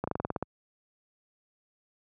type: slowing click train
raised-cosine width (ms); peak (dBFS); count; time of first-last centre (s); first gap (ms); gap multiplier
1; -16; 9; 0.04-0.426; 35; 1.09
effects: high-pass 80 Hz 12 dB/octave